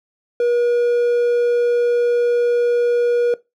triangle tone, 480 Hz, B4, 49 cents flat, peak -12 dBFS, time 0.4-3.34 s, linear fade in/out 2 ms, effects noise-tail reverb RT60 0.2 s tail -18 dB re dry

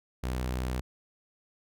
sawtooth tone, 62.9 Hz, B1, 32 cents sharp, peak -26 dBFS, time 0.23-0.81 s, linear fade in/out 10 ms, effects none

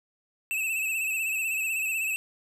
square tone with vibrato, 2618 Hz, E7, 13 cents flat, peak -27 dBFS, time 0.51-2.16 s, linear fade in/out 0 ms, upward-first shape sine, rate 16 Hz, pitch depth 56 cents each way, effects none

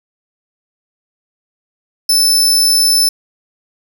sawtooth tone, 5274 Hz, E8, in tune, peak -6 dBFS, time 2.09-3.09 s, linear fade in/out 5 ms, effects none

